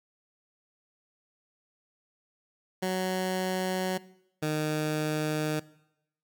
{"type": "tone pair in turn", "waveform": "15% pulse", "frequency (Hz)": [185.9, 153.52], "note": ["F#3", "D#3"], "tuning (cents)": [8, -23], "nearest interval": "minor third", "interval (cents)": 331, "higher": "first", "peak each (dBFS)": -21, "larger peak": "neither", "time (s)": [[2.82, 3.98], [4.42, 5.6]], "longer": "second", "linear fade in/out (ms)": 10, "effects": ["noise-tail reverb RT60 0.8 s tail -20 dB re dry"]}